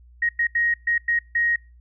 sine tone bursts at uneven times, 1879 Hz, A#6, 13 cents sharp, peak -18 dBFS, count 6, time 0.22-0.29 / 0.39-0.47 / 0.55-0.74 / 0.87-0.98 / 1.08-1.19 / 1.35-1.56 s, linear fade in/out 5 ms, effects noise-tail reverb RT60 0.3 s tail -26 dB re dry + added 60 Hz sine -47 dBFS peak until 1.8 s

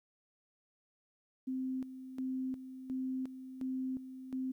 sine tone with tremolo, 260 Hz, C4, 11 cents flat, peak -34 dBFS, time 1.47-4.52 s, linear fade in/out 10 ms, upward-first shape square, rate 1.4 Hz, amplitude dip 70%, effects 12-bit

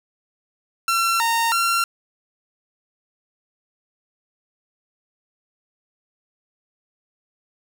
sawtooth tone with pitch steps, 1355 / 921 / 1369 Hz, E6 / A#5 / F6, +47 / -21 / -35 cents, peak -14 dBFS, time 0.88-1.84 s, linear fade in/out 2 ms, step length 320 ms, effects none

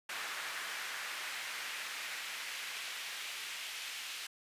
brown noise with high-pass filter sweep, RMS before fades -42 dBFS, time 0.09-4.27 s, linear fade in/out 5 ms, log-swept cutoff 1600 to 2700 Hz, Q 1.3, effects resampled to 32000 Hz

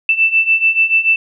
sine beating tone pair, 2653 / 2659.9 Hz, E7 / E7, +10 / +15 cents, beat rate 6.9 Hz, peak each -15 / -12 dBFS, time 0.09-1.16 s, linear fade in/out 2 ms, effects none

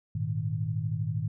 sine chord, Ab suspended second, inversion none, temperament equal, 103.83 / 116.54 / 155.56 Hz, Ab2 / Bb2 / Eb3, 0 / 0 / 0 cents, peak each -32 dBFS, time 0.15-1.28 s, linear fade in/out 5 ms, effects none

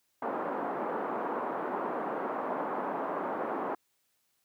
white band-pass noise, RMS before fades -34 dBFS, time 0.22-3.75 s, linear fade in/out 5 ms, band 230 to 1100 Hz, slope 24 dB/octave, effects white hiss -75 dBFS RMS until 4.44 s + high-pass 60 Hz 12 dB/octave

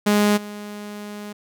sawtooth tone with level steps, 207.4 Hz, G#3, 2 cents flat, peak -11 / -28 dBFS, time 0.06-1.33 s, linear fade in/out 10 ms, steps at 0.36 s, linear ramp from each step 20 ms, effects none

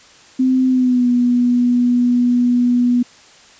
sine tone with pitch glide, 258.5 to 244.3 Hz, C4 to B3, -21 to -19 cents, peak -11 dBFS, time 0.39-3.03 s, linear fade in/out 10 ms, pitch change -98 cents, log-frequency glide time 0.68-1.08 s, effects white hiss -45 dBFS RMS until 3.59 s + resampled to 16000 Hz

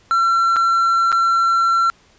triangle tone with dropouts, 1356 Hz, E6, 49 cents sharp, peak -11 dBFS, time 0.11-1.9 s, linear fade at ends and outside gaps 0 ms, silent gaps 0.561-0.566 / 1.118-1.126 s, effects pink hiss -53 dBFS RMS until 2.18 s + resampled to 16000 Hz

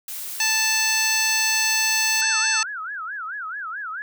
blue noise, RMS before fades -32 dBFS, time 0.08-2.21 s, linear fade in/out 2 ms
harmonic tone, 880 Hz, A5, in tune, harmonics 1 / 2 / 3 / 4 / 5 / 6 / 7 / 9, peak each -31 / -26 / -24 / -35 / -26 / -31 / -24 / -30 dBFS, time 0.4-2.63 s, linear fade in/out 2 ms
sine tone with vibrato, 1465 Hz, F#6, 18 cents flat, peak -28 dBFS, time 2.22-4.02 s, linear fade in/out 0 ms, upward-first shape sine, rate 4.6 Hz, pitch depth 260 cents each way
effects none

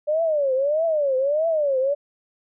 sine tone with vibrato, 586 Hz, D5, 4 cents flat, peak -18 dBFS, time 0.07-1.95 s, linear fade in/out 20 ms, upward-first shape triangle, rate 1.6 Hz, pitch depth 240 cents each way, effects none

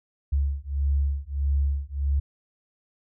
sine beating tone pair, 69.3 / 70.9 Hz, C#2 / C#2, 0 / +40 cents, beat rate 1.6 Hz, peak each -25 dBFS, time 0.32-2.2 s, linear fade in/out 10 ms, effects none

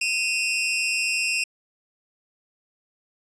sawtooth tone pair together, 2513 / 2727 Hz, D#7 / F7, +17 / -42 cents, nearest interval minor second, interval 141 cents, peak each -22 / -21 dBFS, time 0.01-1.44 s, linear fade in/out 5 ms, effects resampled to 22050 Hz

